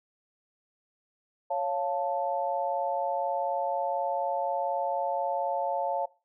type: chord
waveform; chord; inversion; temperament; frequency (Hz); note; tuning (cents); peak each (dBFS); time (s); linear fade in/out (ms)
sine; Db augmented; none; equal; 554.4 / 698.5 / 880; Db5 / F5 / A5; 0 / 0 / 0; -31; 1.5-6.06; 10
effects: noise-tail reverb RT60 0.3 s tail -20 dB re dry